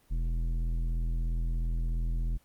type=tone with tanh clipping; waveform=sine; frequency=41.5 Hz; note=E1; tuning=12 cents sharp; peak=-29 dBFS; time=0.1-2.38 s; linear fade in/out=20 ms; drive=11 dB; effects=pink hiss -65 dBFS RMS until 2.44 s + Opus 24 kbps